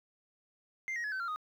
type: tone with pitch steps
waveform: sine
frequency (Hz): 2093 / 1886.3 / 1700 / 1532.2 / 1380.9 / 1244.5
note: C7 / A#6 / G#6 / G6 / F6 / D#6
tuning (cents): 0 / +20 / +40 / -40 / -20 / 0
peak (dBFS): -31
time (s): 0.88-1.36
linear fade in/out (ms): 0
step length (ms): 80
effects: tanh soft clip ceiling -33 dBFS + 11-bit